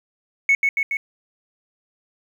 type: tone with echo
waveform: sine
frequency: 2209 Hz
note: C#7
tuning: 7 cents flat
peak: -11 dBFS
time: 0.49-0.55 s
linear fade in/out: 2 ms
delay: 140 ms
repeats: 3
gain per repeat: -3 dB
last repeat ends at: 0.97 s
effects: tanh soft clip ceiling -10 dBFS + 8-bit